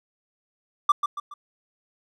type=tone with echo; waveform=triangle; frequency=1174.7 Hz; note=D6; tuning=in tune; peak=-11 dBFS; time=0.89-0.92 s; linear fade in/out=5 ms; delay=140 ms; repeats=3; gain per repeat=-8 dB; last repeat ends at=1.34 s; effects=tanh soft clip ceiling -7 dBFS